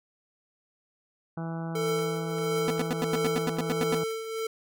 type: harmonic tone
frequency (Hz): 164.81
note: E3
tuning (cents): 0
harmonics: 1 / 2 / 3 / 4 / 5 / 6 / 7 / 8 / 9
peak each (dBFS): -32 / -40 / -45 / -43 / -43 / -50 / -50 / -49 / -49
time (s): 1.37-4.04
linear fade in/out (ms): 5
type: tone with tremolo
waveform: square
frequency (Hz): 446.4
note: A4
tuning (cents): +25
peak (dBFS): -26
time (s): 1.75-4.47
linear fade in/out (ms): 5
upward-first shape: triangle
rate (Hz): 1.5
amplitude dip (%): 70
type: click train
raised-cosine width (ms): 0.3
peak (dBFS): -31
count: 6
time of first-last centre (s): 1.99-3.966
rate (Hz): 2.53
type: tone bursts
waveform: sawtooth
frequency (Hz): 246.9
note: B3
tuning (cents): 0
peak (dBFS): -22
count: 12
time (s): 2.68-3.948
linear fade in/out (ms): 0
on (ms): 25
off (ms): 88
effects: none